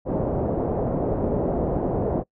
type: low-pass noise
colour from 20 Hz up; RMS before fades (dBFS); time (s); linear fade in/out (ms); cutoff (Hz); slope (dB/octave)
white; -24; 0.05-2.24; 50; 610; 24
effects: noise-tail reverb RT60 0.1 s tail -24 dB re dry